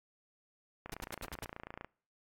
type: click train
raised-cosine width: 0.5 ms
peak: -28 dBFS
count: 29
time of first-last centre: 0.86-1.846 s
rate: 28.4 Hz
type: noise bursts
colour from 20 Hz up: pink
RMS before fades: -42 dBFS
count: 6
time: 0.92-1.447 s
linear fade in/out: 2 ms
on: 22 ms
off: 79 ms
effects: noise-tail reverb RT60 0.5 s tail -26 dB re dry + AAC 64 kbps